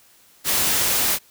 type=noise; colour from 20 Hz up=white; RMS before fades=-20 dBFS; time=0.44-1.19 s; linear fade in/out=50 ms; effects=white hiss -54 dBFS RMS until 1.3 s